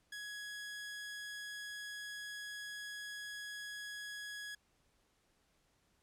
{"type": "tone", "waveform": "sawtooth", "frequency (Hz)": 1672, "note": "G#6", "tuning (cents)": 11, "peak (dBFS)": -40, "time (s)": [0.12, 4.55], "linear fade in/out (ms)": 5, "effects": ["pink hiss -75 dBFS RMS until 6.02 s", "low-pass 11000 Hz 12 dB/octave"]}